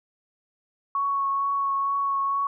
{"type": "tone with vibrato", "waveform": "sine", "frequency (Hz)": 1108.7, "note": "C#6", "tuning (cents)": 0, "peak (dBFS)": -22, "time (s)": [0.95, 2.47], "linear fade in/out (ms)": 2, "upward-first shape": "triangle", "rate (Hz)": 2.2, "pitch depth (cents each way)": 15, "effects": []}